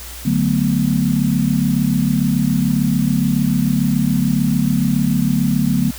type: chord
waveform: sine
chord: B minor seventh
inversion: first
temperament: equal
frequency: 146.83 / 185 / 220 / 246.9 Hz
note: D3 / F#3 / A3 / B3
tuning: 0 / 0 / 0 / 0 cents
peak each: -19 dBFS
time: 0.25-5.91 s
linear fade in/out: 10 ms
effects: added 60 Hz sine -34 dBFS peak until 5.98 s + white hiss -34 dBFS RMS until 5.98 s